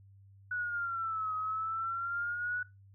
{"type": "exponential two-way sweep", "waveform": "sine", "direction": "down then up", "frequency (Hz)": [1480, 1264, 1480], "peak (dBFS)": -32, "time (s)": [0.51, 2.63], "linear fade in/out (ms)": 5, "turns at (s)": 1.35, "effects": ["noise-tail reverb RT60 0.2 s tail -17 dB re dry", "added 98 Hz sine -55 dBFS peak until 2.94 s"]}